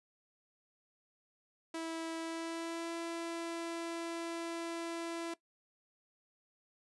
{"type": "tone with pitch glide", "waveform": "sawtooth", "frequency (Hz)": [327.4, 335.1], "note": ["E4", "E4"], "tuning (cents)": [-12, 29], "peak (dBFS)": -34, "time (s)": [1.74, 5.34], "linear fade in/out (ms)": 5, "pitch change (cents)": 41, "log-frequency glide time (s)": [2.18, 2.93], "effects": ["noise-tail reverb RT60 0.1 s tail -18 dB re dry", "resampled to 24000 Hz"]}